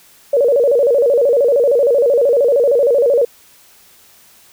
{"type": "tone with vibrato", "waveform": "sine", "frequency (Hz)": 518, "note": "C5", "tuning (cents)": -17, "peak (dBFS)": -9, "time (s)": [0.33, 3.25], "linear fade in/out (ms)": 5, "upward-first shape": "square", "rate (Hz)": 13, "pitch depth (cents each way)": 150, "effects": ["white hiss -47 dBFS RMS until 4.52 s"]}